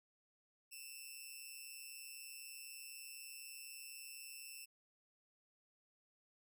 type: tone with amplitude modulation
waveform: 10% pulse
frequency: 2668 Hz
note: E7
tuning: 20 cents sharp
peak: -38 dBFS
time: 0.71-4.66 s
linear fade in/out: 20 ms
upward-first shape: sine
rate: 140 Hz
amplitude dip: 75%
effects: none